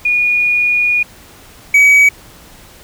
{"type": "tone pair in turn", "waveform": ["sine", "triangle"], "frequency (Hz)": [2446, 2271], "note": ["D#7", "C#7"], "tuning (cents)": [-30, 41], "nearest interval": "minor second", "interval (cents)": 129, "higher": "first", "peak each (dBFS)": [-10, -3], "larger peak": "second", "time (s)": [[0.05, 1.03], [1.74, 2.09]], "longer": "first", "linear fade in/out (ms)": 5, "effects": ["pink hiss -40 dBFS RMS until 2.83 s"]}